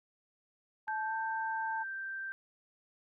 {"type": "tone with pitch glide", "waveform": "sine", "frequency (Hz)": [870, 890.3], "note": ["A5", "A5"], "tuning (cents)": [-20, 20], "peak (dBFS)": -34, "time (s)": [0.87, 1.84], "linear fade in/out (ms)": 20, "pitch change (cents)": 40, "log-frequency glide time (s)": [1.04, 1.14]}
{"type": "tone", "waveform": "sine", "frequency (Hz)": 1568, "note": "G6", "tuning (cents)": 0, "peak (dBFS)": -37, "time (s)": [0.88, 2.32], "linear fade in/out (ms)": 0}
{"effects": []}